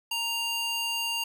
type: tone with high-pass filter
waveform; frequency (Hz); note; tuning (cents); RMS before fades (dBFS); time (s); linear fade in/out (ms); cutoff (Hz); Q
square; 932.3; A#5; 0; -30; 0.11-1.24; 5; 2000; 2.6
effects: none